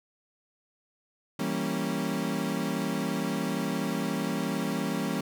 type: chord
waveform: 35% pulse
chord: E diminished seventh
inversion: none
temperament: equal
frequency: 164.81 / 196 / 233.1 / 277.2 Hz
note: E3 / G3 / Bb3 / Db4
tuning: 0 / 0 / 0 / 0 cents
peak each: -33 / -31 / -32 / -32 dBFS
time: 1.39-5.21 s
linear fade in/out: 5 ms
effects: none